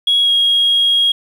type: tone with pitch glide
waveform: sine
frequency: 3325 to 3281 Hz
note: G#7 to G#7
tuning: +1 to -22 cents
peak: -9 dBFS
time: 0.07-1.12 s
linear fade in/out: 5 ms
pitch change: -23 cents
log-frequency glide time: 0.21-0.31 s
effects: tanh soft clip ceiling -6 dBFS + 7-bit